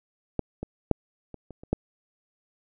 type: clicks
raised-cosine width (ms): 2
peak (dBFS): -12 / -19 / -6 / -26 / -28 / -30 / -10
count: 7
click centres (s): 0.393 / 0.63 / 0.913 / 1.343 / 1.507 / 1.635 / 1.73
effects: none